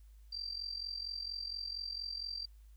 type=tone with amplitude modulation; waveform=sine; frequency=4699 Hz; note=D8; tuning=in tune; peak=-35 dBFS; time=0.32-2.46 s; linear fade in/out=10 ms; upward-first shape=sine; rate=44.3 Hz; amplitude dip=80%; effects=added 52 Hz sine -54 dBFS peak until 2.76 s + white hiss -75 dBFS RMS until 2.76 s